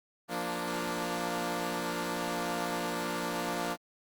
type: chord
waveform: 10% pulse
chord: Bb major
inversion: second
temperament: equal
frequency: 174.61 / 233.1 / 293.7 Hz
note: F3 / Bb3 / D4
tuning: 0 / 0 / 0 cents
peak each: -28 dBFS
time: 0.28-3.77 s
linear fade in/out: 50 ms
effects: Opus 32 kbps